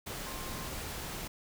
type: tone in noise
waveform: sine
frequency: 1056 Hz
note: C6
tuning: 16 cents sharp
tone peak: -48 dBFS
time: 0.26-0.7 s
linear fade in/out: 10 ms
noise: pink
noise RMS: -40 dBFS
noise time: 0.06-1.28 s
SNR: -11 dB
effects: none